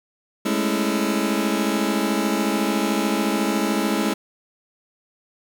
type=chord; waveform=sawtooth; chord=A major seventh; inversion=third; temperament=just; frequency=206.2 / 220 / 275 / 330 Hz; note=G#3 / A3 / C#4 / E4; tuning=-12 / 0 / -14 / +2 cents; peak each=-20 / -22 / -22 / -21 dBFS; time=0.45-4.14 s; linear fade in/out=10 ms; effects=8-bit